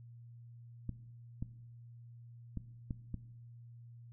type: clicks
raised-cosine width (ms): 5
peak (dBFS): -26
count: 5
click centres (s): 0.893 / 1.425 / 2.573 / 2.908 / 3.143
effects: noise-tail reverb RT60 0.9 s tail -17 dB re dry + added 118 Hz sine -51 dBFS peak until 4.12 s